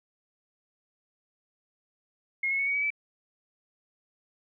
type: tone with pitch steps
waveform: sine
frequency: 2154 / 2184 / 2215 / 2245 / 2277 / 2309 Hz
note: C7 / C#7 / C#7 / C#7 / C#7 / D7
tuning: +50 / -26 / -2 / +21 / +46 / -30 cents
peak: -25 dBFS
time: 2.43-2.904 s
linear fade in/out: 5 ms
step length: 79 ms
effects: none